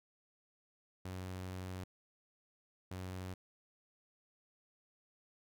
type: tone bursts at uneven times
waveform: sawtooth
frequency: 92.5 Hz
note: F#2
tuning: in tune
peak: -38 dBFS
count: 2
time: 1.05-1.84 / 2.91-3.34 s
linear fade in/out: 5 ms
effects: none